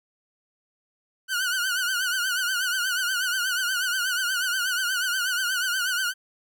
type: tone with vibrato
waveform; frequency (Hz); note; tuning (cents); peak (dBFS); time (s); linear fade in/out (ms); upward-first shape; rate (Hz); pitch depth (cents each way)
sawtooth; 1480; F#6; 0; -20; 1.28-6.14; 50; triangle; 8.3; 110
effects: none